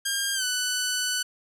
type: tone with pitch glide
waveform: 10% pulse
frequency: 1609 to 1492.6 Hz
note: G6 to F#6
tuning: +45 to +15 cents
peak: -16 dBFS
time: 0.05-1.23 s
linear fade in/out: 10 ms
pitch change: -130 cents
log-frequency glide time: 0.34-0.44 s
effects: none